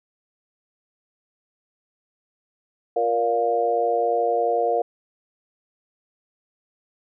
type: harmonic tone with a mistuned harmonic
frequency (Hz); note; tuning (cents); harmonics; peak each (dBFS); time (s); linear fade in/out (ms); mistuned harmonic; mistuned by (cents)
117.2; A#2; +10; 3 / 4 / 5 / 6; -32 / -22 / -27 / -22; 2.96-4.82; 5; 5; -18
effects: none